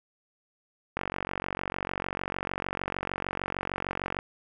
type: click train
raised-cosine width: 0.5 ms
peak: -15 dBFS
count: 151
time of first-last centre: 0.97-4.189 s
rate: 46.6 Hz
effects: none